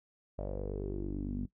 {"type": "tone with low-pass filter sweep", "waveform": "sawtooth", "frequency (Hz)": 49, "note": "G1", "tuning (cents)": 0, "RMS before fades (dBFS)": -37, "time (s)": [0.38, 1.46], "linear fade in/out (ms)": 10, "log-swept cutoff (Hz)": [610, 230], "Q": 6.3, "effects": ["noise-tail reverb RT60 0.1 s tail -17 dB re dry"]}